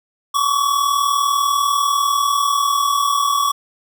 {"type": "tone pair together", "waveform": "square", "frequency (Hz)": [1100, 1140.1], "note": ["C#6", "C#6"], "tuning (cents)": [-14, 48], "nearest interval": "minor second", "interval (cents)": 62, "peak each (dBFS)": [-21, -17], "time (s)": [0.34, 3.52], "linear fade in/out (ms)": 10, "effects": []}